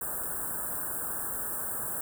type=band-stop noise; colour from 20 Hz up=white; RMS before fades=-34 dBFS; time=0.01-2.01 s; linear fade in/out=2 ms; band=1700 to 7800 Hz; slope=96 dB/octave; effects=none